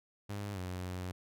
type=tone with pitch glide; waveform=sawtooth; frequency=101.7 to 91.13 Hz; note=G#2 to F#2; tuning=-36 to -26 cents; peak=-34 dBFS; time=0.29-1.12 s; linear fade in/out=10 ms; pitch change=-190 cents; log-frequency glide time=0.53-0.59 s; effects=none